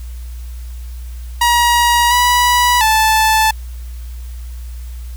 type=tone with pitch steps; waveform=sawtooth; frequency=955 / 978 / 876 Hz; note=A#5 / B5 / A5; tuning=+42 / -17 / -8 cents; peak=-6 dBFS; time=1.41-3.51 s; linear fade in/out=5 ms; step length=700 ms; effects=added 60 Hz sine -25 dBFS peak until 5.16 s + white hiss -45 dBFS RMS until 5.16 s